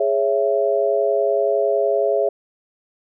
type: chord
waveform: sine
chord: C# minor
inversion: second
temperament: just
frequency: 415.8 / 554.4 / 665.2 Hz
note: G#4 / C#5 / E5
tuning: +2 / 0 / +16 cents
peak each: -20 dBFS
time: 0-2.29 s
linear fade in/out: 5 ms
effects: none